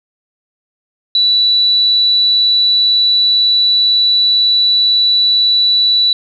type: tone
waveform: sine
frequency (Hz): 3951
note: B7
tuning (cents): 0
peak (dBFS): -8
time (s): 1.15-6.13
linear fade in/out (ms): 2
effects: 8-bit